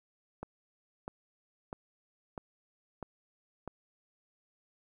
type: click train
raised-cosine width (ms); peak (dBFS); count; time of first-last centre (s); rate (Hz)
1; -25; 6; 0.43-3.677; 1.54
effects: 11-bit